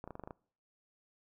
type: clicks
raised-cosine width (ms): 1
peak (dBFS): -30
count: 8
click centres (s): 0.041 / 0.076 / 0.107 / 0.154 / 0.196 / 0.237 / 0.275 / 0.308
effects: noise-tail reverb RT60 0.5 s tail -23 dB re dry